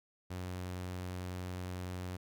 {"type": "tone", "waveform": "sawtooth", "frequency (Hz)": 90.9, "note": "F#2", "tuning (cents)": -30, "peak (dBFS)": -35, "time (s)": [0.3, 2.17], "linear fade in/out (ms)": 10, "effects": []}